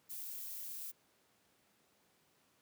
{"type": "noise with high-pass filter sweep", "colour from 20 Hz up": "violet", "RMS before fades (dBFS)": -45, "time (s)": [0.09, 0.92], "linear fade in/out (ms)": 20, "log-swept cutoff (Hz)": [1700, 1000], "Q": 0.82, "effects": ["pink hiss -72 dBFS RMS until 2.61 s", "high-pass 150 Hz 12 dB/octave"]}